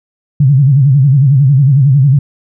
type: tone with vibrato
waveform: sine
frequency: 137.2 Hz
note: C#3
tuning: 17 cents flat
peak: -4 dBFS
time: 0.4-2.19 s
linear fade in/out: 5 ms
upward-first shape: sine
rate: 11 Hz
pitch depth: 140 cents each way
effects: none